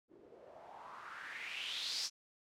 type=noise with low-pass filter sweep; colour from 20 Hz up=blue; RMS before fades=-45 dBFS; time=0.08-2.1 s; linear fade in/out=50 ms; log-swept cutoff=330 to 5600 Hz; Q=4.6; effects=none